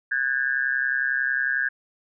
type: tone with amplitude modulation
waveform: sine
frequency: 1625 Hz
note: G#6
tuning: 38 cents flat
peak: -17 dBFS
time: 0.11-1.69 s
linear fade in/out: 10 ms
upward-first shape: sine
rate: 131 Hz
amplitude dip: 95%
effects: none